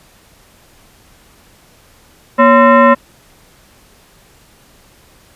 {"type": "tone with frequency modulation", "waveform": "sine", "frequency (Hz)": 237.9, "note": "A#3", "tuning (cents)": 35, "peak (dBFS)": -4, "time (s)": [2.38, 2.95], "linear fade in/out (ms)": 20, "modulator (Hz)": 795, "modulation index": 1.6, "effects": ["pink hiss -47 dBFS RMS until 5.35 s", "resampled to 32000 Hz"]}